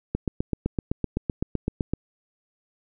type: click train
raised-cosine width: 3 ms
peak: -11 dBFS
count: 15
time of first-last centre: 0.15-1.936 s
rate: 7.84 Hz
effects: none